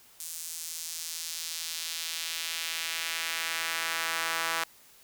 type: tone with high-pass filter sweep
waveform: sawtooth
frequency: 164.5 Hz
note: E3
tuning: 3 cents flat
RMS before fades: -34 dBFS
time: 0.2-4.64 s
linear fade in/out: 2 ms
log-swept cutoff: 7900 to 1200 Hz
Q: 1.1
effects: white hiss -57 dBFS RMS until 5.03 s